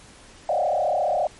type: tone with frequency modulation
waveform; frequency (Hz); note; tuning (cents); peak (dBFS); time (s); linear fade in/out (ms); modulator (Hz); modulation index
sine; 666; E5; +18; -19; 0.49-1.27; 2; 34.5; 2.8
effects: pink hiss -48 dBFS RMS until 1.39 s + MP3 48 kbps